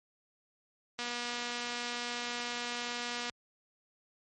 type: click train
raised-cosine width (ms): 0.2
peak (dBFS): -20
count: 557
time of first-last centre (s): 0.99-3.297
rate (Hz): 241
effects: high-pass 60 Hz 12 dB/octave + MP3 48 kbps